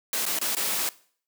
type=noise with dropouts; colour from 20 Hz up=white; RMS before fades=-27 dBFS; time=0.13-0.89 s; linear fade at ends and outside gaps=1 ms; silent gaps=0.254-0.264 / 0.388-0.414 / 0.55-0.568 s; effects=noise-tail reverb RT60 0.5 s tail -20 dB re dry + high-pass 200 Hz 12 dB/octave